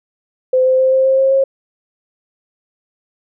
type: tone with pitch steps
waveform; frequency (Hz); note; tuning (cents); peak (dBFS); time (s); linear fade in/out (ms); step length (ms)
sine; 514 / 518.2 / 522.4 / 526.6 / 530.9 / 535.2 / 539.6; C5 / C5 / C5 / C5 / C5 / C5 / C#5; -31 / -17 / -3 / +11 / +25 / +39 / -47; -9; 0.53-1.44; 5; 130
effects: none